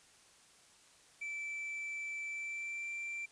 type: tone with pitch glide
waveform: triangle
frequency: 2324 to 2352 Hz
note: D7 to D7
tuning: -19 to +2 cents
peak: -37 dBFS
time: 1.21-3.26 s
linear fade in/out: 10 ms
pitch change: +21 cents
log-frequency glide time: 2.27-2.9 s
effects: white hiss -63 dBFS RMS until 3.31 s + resampled to 22050 Hz